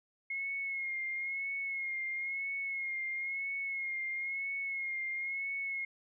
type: tone with vibrato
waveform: sine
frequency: 2160 Hz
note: C#7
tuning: 45 cents flat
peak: -34 dBFS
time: 0.3-5.85 s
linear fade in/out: 5 ms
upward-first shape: sine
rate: 1 Hz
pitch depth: 41 cents each way
effects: none